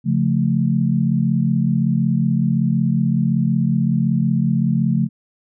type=chord; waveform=sine; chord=Db augmented; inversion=none; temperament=equal; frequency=138.59 / 174.61 / 220 Hz; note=Db3 / F3 / A3; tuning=0 / 0 / 0 cents; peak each=-19 dBFS; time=0.04-5.09 s; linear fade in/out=50 ms; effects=none